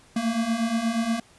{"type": "beating tone pair", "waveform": "square", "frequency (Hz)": [222.9, 231.3], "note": ["A3", "A#3"], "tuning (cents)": [23, -13], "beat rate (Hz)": 8.4, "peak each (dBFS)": [-29, -25], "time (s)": [0.16, 1.2], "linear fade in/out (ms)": 5, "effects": ["pink hiss -55 dBFS RMS until 1.38 s", "resampled to 24000 Hz"]}